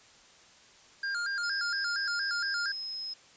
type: tone with vibrato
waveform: square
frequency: 1503 Hz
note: F#6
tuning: 27 cents sharp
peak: -31 dBFS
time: 1.03-2.72 s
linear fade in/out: 5 ms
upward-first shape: square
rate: 4.3 Hz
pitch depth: 110 cents each way
type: tone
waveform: sine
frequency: 5130 Hz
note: E8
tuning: 48 cents flat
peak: -35 dBFS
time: 1.43-3.14 s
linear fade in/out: 10 ms
effects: white hiss -57 dBFS RMS until 3.36 s + resampled to 16000 Hz